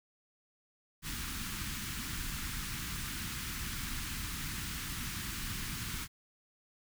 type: band-stop noise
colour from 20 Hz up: pink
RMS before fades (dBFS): -39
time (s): 1.02-6.08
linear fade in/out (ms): 50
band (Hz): 270 to 1200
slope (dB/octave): 24
effects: none